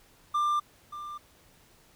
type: tone with echo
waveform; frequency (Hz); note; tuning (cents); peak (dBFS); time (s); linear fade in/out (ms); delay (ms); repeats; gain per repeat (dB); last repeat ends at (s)
triangle; 1190; D6; +22; -22; 0.34-0.6; 10; 580; 1; -13; 1.18
effects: pink hiss -60 dBFS RMS until 1.95 s